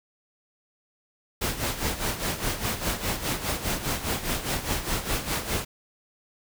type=noise with tremolo; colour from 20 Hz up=pink; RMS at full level=-26 dBFS; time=1.41-5.65 s; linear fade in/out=10 ms; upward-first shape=sine; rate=4.9 Hz; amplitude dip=70%; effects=none